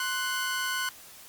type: tone pair together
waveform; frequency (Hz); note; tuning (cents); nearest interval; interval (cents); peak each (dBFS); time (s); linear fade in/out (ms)
sawtooth; 1050 / 1487.2; C6 / F#6; +6 / +8; tritone; 602; -30 / -26; 0-0.89; 2
effects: white hiss -49 dBFS RMS until 1.28 s + Opus 48 kbps